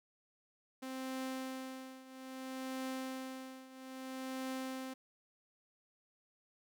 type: tone with tremolo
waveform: sawtooth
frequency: 261.6 Hz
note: C4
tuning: in tune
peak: -34 dBFS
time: 0.82-4.94 s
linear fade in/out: 10 ms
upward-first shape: triangle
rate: 0.61 Hz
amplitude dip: 85%
effects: none